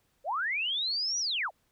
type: linear two-way sweep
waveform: sine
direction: up then down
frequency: 493.9 to 5920 to 493.9 Hz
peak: -28 dBFS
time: 0.24-1.51 s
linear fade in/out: 50 ms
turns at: 1.19 s
effects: pink hiss -72 dBFS RMS until 1.71 s